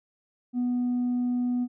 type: tone with tanh clipping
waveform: triangle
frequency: 246.1 Hz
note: B3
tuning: 6 cents flat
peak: -24 dBFS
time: 0.53-1.68 s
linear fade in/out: 50 ms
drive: 6 dB
effects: none